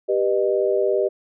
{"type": "chord", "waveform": "sine", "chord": "G augmented", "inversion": "none", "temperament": "just", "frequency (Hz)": [392, 490, 612.5], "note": ["G4", "B4", "D#5"], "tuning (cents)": [0, -14, -27], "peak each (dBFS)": [-20, -23, -22], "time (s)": [0.08, 1.09], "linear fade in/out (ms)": 20, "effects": []}